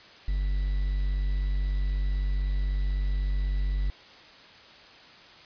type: tone with quantisation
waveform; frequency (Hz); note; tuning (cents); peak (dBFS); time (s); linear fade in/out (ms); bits
triangle; 48.05; G1; -34; -22; 0.28-3.9; 0; 8
effects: white hiss -50 dBFS RMS until 5.45 s + resampled to 11025 Hz